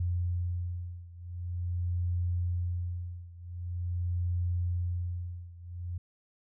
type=beating tone pair; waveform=sine; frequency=87.8 / 88.25 Hz; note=F2 / F2; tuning=+10 / +19 cents; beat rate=0.45 Hz; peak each=-32 / -34 dBFS; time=0-5.98 s; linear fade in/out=5 ms; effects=none